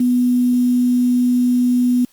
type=tone with quantisation; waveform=sine; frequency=246.9 Hz; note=B3; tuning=in tune; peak=-12 dBFS; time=0-2.05 s; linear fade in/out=5 ms; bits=6; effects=white hiss -55 dBFS RMS until 2.12 s + Opus 32 kbps